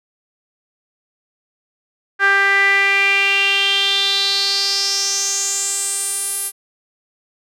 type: tone with band-pass filter sweep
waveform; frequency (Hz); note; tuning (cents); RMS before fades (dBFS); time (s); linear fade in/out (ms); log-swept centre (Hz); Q
sawtooth; 395.4; G4; +15; -17; 2.19-6.52; 50; 1600 to 11000; 5.7
effects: none